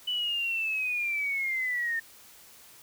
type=linear sweep; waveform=sine; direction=down; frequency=2990 to 1809 Hz; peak=-27 dBFS; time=0.07-2 s; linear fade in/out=10 ms; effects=white hiss -53 dBFS RMS until 2.82 s